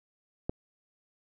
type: click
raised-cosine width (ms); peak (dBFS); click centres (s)
2; -17; 0.495
effects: none